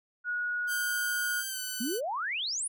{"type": "tone", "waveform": "sine", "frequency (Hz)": 1454, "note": "F#6", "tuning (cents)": -31, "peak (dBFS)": -29, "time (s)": [0.24, 1.44], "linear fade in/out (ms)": 50}
{"type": "tone with pitch glide", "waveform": "5% pulse", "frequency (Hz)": [1568, 1502.4], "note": ["G6", "F#6"], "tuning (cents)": [0, 26], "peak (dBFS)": -23, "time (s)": [0.67, 2.01], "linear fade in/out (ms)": 50, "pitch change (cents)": -74, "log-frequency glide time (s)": [1.48, 1.6]}
{"type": "exponential sweep", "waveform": "sine", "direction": "up", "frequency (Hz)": [214.2, 10490], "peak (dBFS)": -30, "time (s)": [1.8, 2.68], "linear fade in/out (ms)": 10}
{"effects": []}